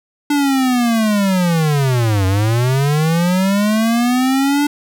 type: linear two-way sweep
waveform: square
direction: down then up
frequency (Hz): 293.7 to 92.7 to 293.7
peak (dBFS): -13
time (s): 0.3-4.67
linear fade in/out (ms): 5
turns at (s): 2.26
effects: none